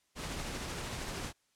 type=noise with tremolo; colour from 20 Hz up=pink; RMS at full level=-38 dBFS; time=0.15-1.33 s; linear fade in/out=50 ms; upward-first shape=triangle; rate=13 Hz; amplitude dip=30%; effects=white hiss -74 dBFS RMS until 1.55 s + low-pass 9000 Hz 12 dB/octave